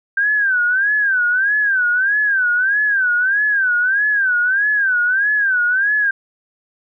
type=tone with vibrato; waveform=sine; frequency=1568 Hz; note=G6; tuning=in tune; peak=-13 dBFS; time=0.17-6.11 s; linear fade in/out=5 ms; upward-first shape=sine; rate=1.6 Hz; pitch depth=150 cents each way; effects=none